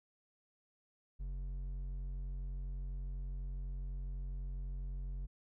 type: tone with hard clipping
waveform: sine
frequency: 46.04 Hz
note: F#1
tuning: 8 cents flat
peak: -40 dBFS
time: 1.19-5.27 s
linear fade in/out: 20 ms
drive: 6 dB
effects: none